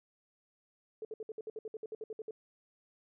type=tone bursts; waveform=sine; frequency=436.8 Hz; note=A4; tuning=13 cents flat; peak=-38 dBFS; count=15; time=1.02-2.309 s; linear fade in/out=2 ms; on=29 ms; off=61 ms; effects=none